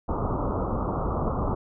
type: low-pass noise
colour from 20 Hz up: pink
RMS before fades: -27 dBFS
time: 0.08-1.55 s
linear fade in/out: 10 ms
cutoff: 1300 Hz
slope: 96 dB/octave
effects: none